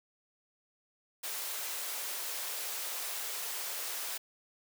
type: high-pass noise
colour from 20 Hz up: white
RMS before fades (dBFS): -38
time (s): 1.23-4.18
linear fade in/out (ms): 10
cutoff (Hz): 410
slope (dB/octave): 24
effects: none